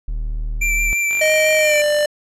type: tone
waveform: triangle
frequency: 38.51 Hz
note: D#1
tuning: 17 cents flat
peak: -18 dBFS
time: 0.08-0.93 s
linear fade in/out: 0 ms
type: tone with vibrato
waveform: square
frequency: 2349 Hz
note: D7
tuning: in tune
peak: -17 dBFS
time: 0.61-1.82 s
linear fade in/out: 10 ms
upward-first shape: sine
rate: 5.9 Hz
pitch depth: 15 cents each way
type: click train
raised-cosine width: 0.3 ms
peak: -18 dBFS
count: 46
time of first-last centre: 1.11-2.049 s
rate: 47.9 Hz
type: tone with pitch glide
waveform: square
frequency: 622.3 to 594.2 Hz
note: D#5 to D5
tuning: 0 to +20 cents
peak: -15 dBFS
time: 1.21-2.06 s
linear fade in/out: 5 ms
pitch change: -80 cents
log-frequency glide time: 1.58-1.79 s
effects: low-pass 11000 Hz 12 dB/octave